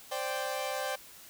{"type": "chord", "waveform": "sawtooth", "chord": "C suspended second", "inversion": "none", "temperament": "equal", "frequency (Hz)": [523.3, 587.3, 784], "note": ["C5", "D5", "G5"], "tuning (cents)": [0, 0, 0], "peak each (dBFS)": -33, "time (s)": [0.11, 0.96], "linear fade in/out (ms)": 10, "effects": ["white hiss -52 dBFS RMS until 1.29 s"]}